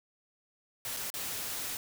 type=noise with dropouts; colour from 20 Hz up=white; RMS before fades=-37 dBFS; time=0.85-1.77 s; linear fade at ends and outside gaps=1 ms; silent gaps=0.965-0.969 / 1.102-1.14 s; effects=none